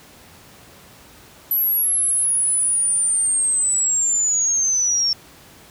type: linear sweep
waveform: sine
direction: down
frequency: 11840 to 5430 Hz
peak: -16 dBFS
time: 1.51-5.13 s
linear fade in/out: 2 ms
effects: pink hiss -46 dBFS RMS until 5.7 s + high-pass 60 Hz 12 dB/octave